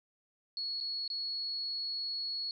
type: tone with dropouts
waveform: sine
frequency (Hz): 4357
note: C#8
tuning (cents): -31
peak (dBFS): -34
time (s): 0.57-2.51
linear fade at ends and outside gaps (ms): 1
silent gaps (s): 0.803-0.809 / 1.078-1.101
effects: none